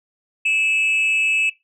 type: tone with frequency modulation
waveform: sine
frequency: 2618 Hz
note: E7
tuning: 13 cents flat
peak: -13 dBFS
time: 0.45-1.5 s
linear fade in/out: 10 ms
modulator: 281 Hz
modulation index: 0.27
effects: noise-tail reverb RT60 0.2 s tail -17 dB re dry + tanh soft clip ceiling -14 dBFS